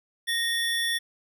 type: tone pair together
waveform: square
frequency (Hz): 1855 / 3465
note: A#6 / A7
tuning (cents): -9 / -27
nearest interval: major seventh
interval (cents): 1082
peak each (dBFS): -28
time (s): 0.27-0.99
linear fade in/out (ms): 20
effects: none

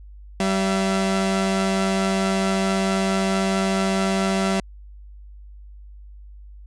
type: tone pair together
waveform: sawtooth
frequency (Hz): 192.65 / 672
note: G3 / E5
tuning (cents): -30 / +33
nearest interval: octave + minor seventh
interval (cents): 2163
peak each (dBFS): -16 / -22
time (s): 0.4-4.6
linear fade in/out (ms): 2
effects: added 50 Hz sine -39 dBFS peak until 6.66 s + resampled to 22050 Hz

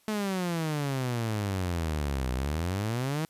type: exponential two-way sweep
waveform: sawtooth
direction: down then up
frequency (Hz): 218.2 to 61.74 to 163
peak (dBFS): -24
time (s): 0.08-3.25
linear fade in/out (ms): 0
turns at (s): 2.33
effects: white hiss -65 dBFS RMS until 3.29 s + resampled to 32000 Hz

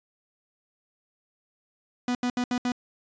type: tone bursts at uneven times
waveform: 45% pulse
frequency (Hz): 246.4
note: B3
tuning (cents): -4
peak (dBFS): -24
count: 5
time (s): 2.08-2.15 / 2.23-2.3 / 2.37-2.44 / 2.51-2.58 / 2.65-2.72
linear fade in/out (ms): 2
effects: resampled to 16000 Hz

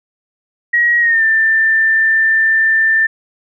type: tone with pitch glide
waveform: sine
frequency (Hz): 1900 to 1783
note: A#6 to A6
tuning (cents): +33 to +22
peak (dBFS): -9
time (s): 0.73-3.07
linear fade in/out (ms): 10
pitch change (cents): -111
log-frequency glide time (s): 1-1.23
effects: none

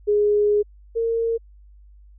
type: tone pair in turn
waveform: sine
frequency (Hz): 415.3 / 458.3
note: G#4 / A#4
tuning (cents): 0 / -29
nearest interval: major second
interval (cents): 171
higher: second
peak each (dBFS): -15 / -19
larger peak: first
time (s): 0.07-0.63 / 0.95-1.38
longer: first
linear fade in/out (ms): 20
effects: added 50 Hz sine -45 dBFS peak until 2.18 s

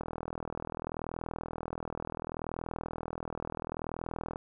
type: click train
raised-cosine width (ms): 1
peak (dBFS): -22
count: 178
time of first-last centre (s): 0.01-4.359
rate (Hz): 40.7
effects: none

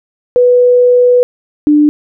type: tone pair in turn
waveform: sine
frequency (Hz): 492.8 / 297.5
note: B4 / D4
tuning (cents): -4 / +22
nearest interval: major sixth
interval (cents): 874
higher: first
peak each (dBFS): -4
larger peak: neither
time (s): 0.36-1.23 / 1.67-1.89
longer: first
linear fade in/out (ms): 0
effects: none

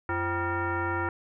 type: tone with frequency modulation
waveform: sine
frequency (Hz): 523.3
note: C5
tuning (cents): 0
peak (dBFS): -26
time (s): 0.09-1.09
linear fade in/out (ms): 2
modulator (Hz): 433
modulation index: 2.8
effects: none

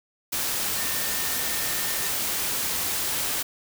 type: tone in noise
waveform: sine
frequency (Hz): 1811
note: A6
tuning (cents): +49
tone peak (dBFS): -38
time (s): 0.77-2.1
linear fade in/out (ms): 10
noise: white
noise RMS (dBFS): -27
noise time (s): 0.32-3.43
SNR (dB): -14
effects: none

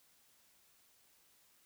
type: silence
effects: white hiss -69 dBFS RMS until 1.65 s

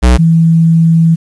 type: tone pair in turn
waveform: square / sine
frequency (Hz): 61.74 / 164.35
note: B1 / E3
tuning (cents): 0 / -5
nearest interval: octave + perfect fourth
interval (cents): 1695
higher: second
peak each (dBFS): -4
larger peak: neither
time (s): 0.02-0.18 / 0.18-1.16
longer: second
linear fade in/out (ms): 20
effects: resampled to 24000 Hz + 7-bit

